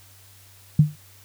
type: tone with exponential decay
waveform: sine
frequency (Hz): 150.9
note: D3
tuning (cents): +47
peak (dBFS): -7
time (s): 0.79-0.96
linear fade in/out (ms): 5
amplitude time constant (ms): 35
effects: added 97 Hz sine -52 dBFS peak until 1.24 s + white hiss -52 dBFS RMS until 1.24 s